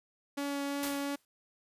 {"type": "tone with vibrato", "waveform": "sawtooth", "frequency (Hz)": 282.2, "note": "C#4", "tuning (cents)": 31, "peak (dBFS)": -29, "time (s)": [0.37, 1.16], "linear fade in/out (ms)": 10, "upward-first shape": "triangle", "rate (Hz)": 2.9, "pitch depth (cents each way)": 9}
{"type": "noise with exponential decay", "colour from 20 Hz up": "white", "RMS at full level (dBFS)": -35, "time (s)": [0.83, 1.25], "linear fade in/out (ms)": 1, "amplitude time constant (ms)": 91}
{"effects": ["resampled to 32000 Hz"]}